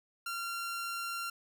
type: tone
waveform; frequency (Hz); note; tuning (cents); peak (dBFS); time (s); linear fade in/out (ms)
sawtooth; 1378; F6; -24; -32; 0.26-1.3; 5
effects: none